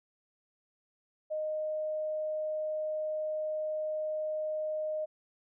sine tone, 618 Hz, D#5, 12 cents flat, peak -31 dBFS, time 1.3-5.06 s, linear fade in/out 20 ms, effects none

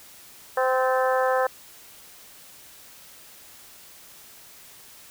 harmonic tone with a mistuned harmonic, 258.9 Hz, C4, 18 cents flat, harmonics 2 / 3 / 4 / 5 / 6 / 7, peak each -22 / -26 / -28 / -30 / -32 / -33 dBFS, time 0.57-1.47 s, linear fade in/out 5 ms, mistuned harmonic 7, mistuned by -48 cents, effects white hiss -48 dBFS RMS until 5.1 s

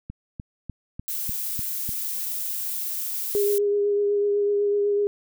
click train, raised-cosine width 5 ms, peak -21 dBFS, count 7, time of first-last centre 0.1-1.891 s, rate 3.35 Hz
violet noise, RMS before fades -29 dBFS, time 1.08-3.58 s, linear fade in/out 0 ms
sine tone with vibrato, 408.4 Hz, G#4, 29 cents flat, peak -19 dBFS, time 3.35-5.07 s, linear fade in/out 0 ms, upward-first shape triangle, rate 8 Hz, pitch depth 19 cents each way
effects none

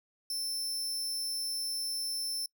sawtooth tone, 5330 Hz, E8, 18 cents sharp, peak -30 dBFS, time 0.3-2.46 s, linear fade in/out 2 ms, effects noise-tail reverb RT60 0.1 s tail -26 dB re dry

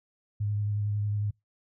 sine tone with vibrato, 103.7 Hz, G#2, 2 cents flat, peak -26 dBFS, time 0.4-1.31 s, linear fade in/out 10 ms, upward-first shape sine, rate 11 Hz, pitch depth 18 cents each way, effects noise-tail reverb RT60 0.2 s tail -26 dB re dry

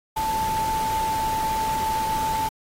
sine tone in noise, 880 Hz, A5, in tune, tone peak -22 dBFS, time 0.16-2.49 s, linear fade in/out 10 ms, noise pink, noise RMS -33 dBFS, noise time 0.16-2.49 s, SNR +8 dB, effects AAC 48 kbps

